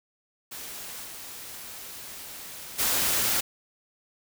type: noise with level steps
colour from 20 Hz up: white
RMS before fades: -39 / -41 / -25 dBFS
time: 0.51-3.41 s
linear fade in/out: 10 ms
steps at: 1.04 / 2.78 s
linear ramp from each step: 20 ms
effects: none